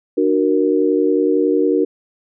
sine chord, D augmented, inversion none, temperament equal with one note detuned, 299.1 / 370 / 466.2 Hz, D4 / F#4 / A#4, +32 / 0 / 0 cents, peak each -17 dBFS, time 0.17-1.85 s, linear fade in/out 10 ms, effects none

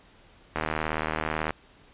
click train, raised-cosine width 0.5 ms, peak -12 dBFS, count 75, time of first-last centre 0.56-1.506 s, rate 78.2 Hz, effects pink hiss -56 dBFS RMS until 1.93 s + resampled to 8000 Hz

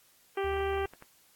harmonic tone, 392 Hz, G4, in tune, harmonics 1 / 2 / 3 / 4 / 5 / 6 / 7 / 8, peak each -30 / -36 / -40 / -42 / -44 / -46 / -47 / -48 dBFS, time 0.37-0.86 s, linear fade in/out 5 ms
sine tone, 74.1 Hz, D2, 16 cents sharp, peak -38 dBFS, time 0.44-0.86 s, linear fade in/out 5 ms
clicks, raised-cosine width 0.5 ms, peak -32 dBFS, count 7, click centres 0.537 / 0.569 / 0.606 / 0.733 / 0.775 / 0.936 / 1.024 s
effects white hiss -63 dBFS RMS until 1.35 s + AAC 64 kbps

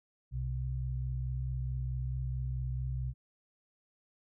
sine tone pair together, 63.2 / 127.79 Hz, B1 / C3, +41 / -40 cents, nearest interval octave, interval 1219 cents, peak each -35 / -35 dBFS, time 0.31-3.14 s, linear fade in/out 50 ms, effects none

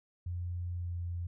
sine tone with pitch glide, 88 to 86.89 Hz, F2 to F2, +14 to -8 cents, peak -34 dBFS, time 0.26-1.27 s, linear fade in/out 5 ms, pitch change -22 cents, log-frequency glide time 0.74-0.95 s, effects none

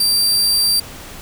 sawtooth tone, 4699 Hz, D8, in tune, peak -10 dBFS, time 0-0.8 s, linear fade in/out 5 ms, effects pink hiss -35 dBFS RMS until 1.21 s

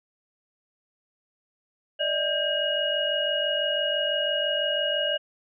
sine tone cluster, 588 / 634 / 1592 / 2882 Hz, D5 / D#5 / G6 / F#7, +2 / +32 / +26 / -46 cents, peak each -28 / -31 / -32 / -26 dBFS, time 1.99-5.18 s, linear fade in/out 20 ms, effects none

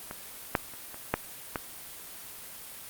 clicks, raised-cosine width 0.5 ms, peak -22 / -8 / -29 / -27 / -8 / -14 dBFS, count 6, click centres 0.111 / 0.552 / 0.737 / 0.944 / 1.14 / 1.558 s, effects white hiss -44 dBFS RMS until 2.89 s + Opus 32 kbps

